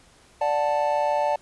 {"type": "chord", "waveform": "triangle", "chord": "D major", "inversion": "none", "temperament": "just", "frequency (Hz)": [587.3, 734.2, 881], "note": ["D5", "F#5", "A5"], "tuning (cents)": [0, -14, 2], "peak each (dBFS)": [-22, -26, -22], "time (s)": [0.41, 1.36], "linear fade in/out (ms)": 5, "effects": ["pink hiss -55 dBFS RMS until 1.41 s", "resampled to 24000 Hz"]}